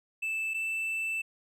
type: tone pair in turn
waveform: triangle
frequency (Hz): 2637 / 2650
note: E7 / E7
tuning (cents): 0 / +9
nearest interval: unison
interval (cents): 9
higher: second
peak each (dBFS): -28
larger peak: neither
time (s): 0.22-0.54 / 0.54-1.22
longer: second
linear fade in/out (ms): 10
effects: none